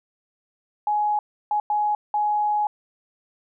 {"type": "tone bursts at uneven times", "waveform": "sine", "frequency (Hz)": 838, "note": "G#5", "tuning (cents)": 15, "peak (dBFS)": -19, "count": 4, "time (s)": [[0.87, 1.19], [1.51, 1.6], [1.7, 1.95], [2.14, 2.67]], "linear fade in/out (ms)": 2, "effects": []}